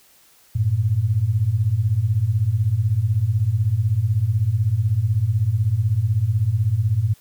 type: beating tone pair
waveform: sine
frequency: 96.7 / 112.7 Hz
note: G2 / A2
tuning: -23 / +42 cents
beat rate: 16 Hz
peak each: -21 / -18 dBFS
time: 0.55-7.14 s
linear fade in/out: 10 ms
effects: white hiss -54 dBFS RMS until 7.2 s